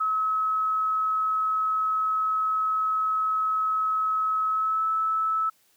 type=tone with pitch glide; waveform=sine; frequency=1286 to 1305.5 Hz; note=E6 to E6; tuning=-43 to -17 cents; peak=-22 dBFS; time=0-5.5 s; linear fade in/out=10 ms; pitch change=+26 cents; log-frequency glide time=4.49-4.85 s; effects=white hiss -64 dBFS RMS until 5.76 s + high-pass 80 Hz 12 dB/octave